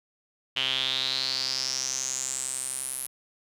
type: tone with band-pass filter sweep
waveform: sawtooth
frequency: 131.2 Hz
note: C3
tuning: 5 cents sharp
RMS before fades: -30 dBFS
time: 0.56-3.07 s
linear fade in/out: 10 ms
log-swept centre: 3000 to 11000 Hz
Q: 7.4
effects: none